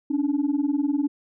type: tone pair together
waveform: sine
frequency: 277.2 / 297.2 Hz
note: C#4 / D4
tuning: 0 / +21 cents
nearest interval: minor second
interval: 121 cents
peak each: -22 dBFS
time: 0.1-1.08 s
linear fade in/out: 10 ms
effects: tanh soft clip ceiling -16 dBFS